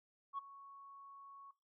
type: tone with ADSR envelope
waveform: sine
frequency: 1108.7 Hz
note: C#6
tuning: in tune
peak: -36 dBFS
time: 0.33-1.51 s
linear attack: 52 ms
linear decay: 13 ms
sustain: -17 dB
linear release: 4 ms
effects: noise-tail reverb RT60 0.3 s tail -20 dB re dry + tanh soft clip ceiling -34 dBFS